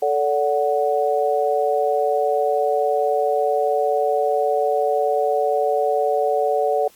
sine chord, D major, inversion second, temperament equal with one note detuned, 440 / 575.6 / 740 Hz, A4 / D5 / F#5, 0 / -35 / 0 cents, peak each -21 dBFS, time 0.02-6.88 s, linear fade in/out 5 ms, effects white hiss -53 dBFS RMS until 6.95 s + AAC 64 kbps

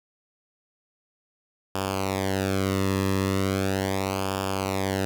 sawtooth tone with flanger, 96.4 Hz, G2, 28 cents flat, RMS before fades -26 dBFS, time 1.75-5.05 s, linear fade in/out 0 ms, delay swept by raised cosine 0.49 to 1.35 ms, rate 0.38 Hz, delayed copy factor -0.8, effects none

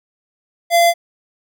square tone, 685 Hz, F5, 34 cents flat, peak -10 dBFS, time 0.7-0.94 s, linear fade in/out 50 ms, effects none

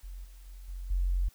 sine tone with level steps, 44.99 Hz, F#1, 48 cents flat, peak -39 / -47 / -43 / -36 / -25 dBFS, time 0.03-1.29 s, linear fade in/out 10 ms, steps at 0.24 / 0.46 / 0.68 / 0.9 s, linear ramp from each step 10 ms, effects white hiss -62 dBFS RMS until 1.34 s

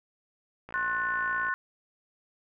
click train, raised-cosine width 0.5 ms, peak -28 dBFS, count 47, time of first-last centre 0.69-1.484 s, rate 57.9 Hz
sine chord, F# diminished, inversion second, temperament just, 1065.6 / 1480 / 1776 Hz, C6 / F#6 / A6, +31 / 0 / +16 cents, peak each -32 / -29 / -34 dBFS, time 0.74-1.54 s, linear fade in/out 0 ms
effects none

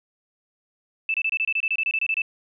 sine tone bursts, 2637 Hz, E7, in tune, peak -20 dBFS, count 15, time 1.09-2.219 s, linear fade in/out 2 ms, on 51 ms, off 26 ms, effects none

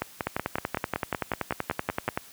two click trains, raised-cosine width 0.5 ms, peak -11 / -12 dBFS, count 21 / 12, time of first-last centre 0.27-2.175 / 0.02-2.088 s, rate 10.5 / 5.32 Hz, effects white hiss -50 dBFS RMS until 2.32 s + high-pass 60 Hz 12 dB/octave

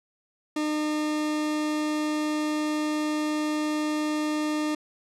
40% pulse tone, 303.8 Hz, D#4, 41 cents flat, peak -24 dBFS, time 0.56-4.75 s, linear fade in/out 5 ms, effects low-pass 9000 Hz 12 dB/octave

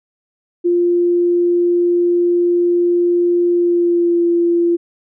sine tone with pitch glide, 349.2 to 343 Hz, F4 to F4, 0 to -31 cents, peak -11 dBFS, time 0.64-4.77 s, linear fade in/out 20 ms, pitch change -31 cents, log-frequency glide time 3.5-4.24 s, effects none

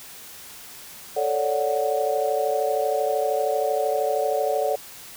sine chord, D major seventh, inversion second, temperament equal, 440 / 554.4 / 587.3 / 740 Hz, A4 / C#5 / D5 / F#5, 0 / 0 / 0 / 0 cents, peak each -26 dBFS, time 1.16-4.76 s, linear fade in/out 10 ms, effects white hiss -42 dBFS RMS until 5.16 s

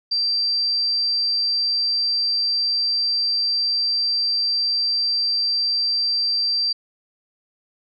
sine tone, 4699 Hz, D8, in tune, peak -18 dBFS, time 0.11-6.73 s, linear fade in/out 10 ms, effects none

